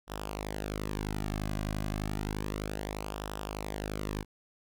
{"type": "tone with flanger", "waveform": "sawtooth", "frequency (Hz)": 51.6, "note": "G#1", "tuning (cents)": -10, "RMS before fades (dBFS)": -36, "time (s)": [0.07, 4.25], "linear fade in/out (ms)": 50, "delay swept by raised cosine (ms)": [0.45, 2.25], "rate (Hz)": 0.31, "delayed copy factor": -0.7, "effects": []}